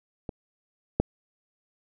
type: clicks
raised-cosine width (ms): 2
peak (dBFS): -20 / -7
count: 2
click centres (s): 0.292 / 1
effects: none